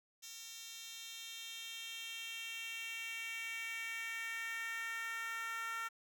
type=tone with high-pass filter sweep; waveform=10% pulse; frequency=455.6 Hz; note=A#4; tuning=40 cents flat; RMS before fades=-44 dBFS; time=0.22-5.89 s; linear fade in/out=20 ms; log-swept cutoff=4600 to 1400 Hz; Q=3.1; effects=11-bit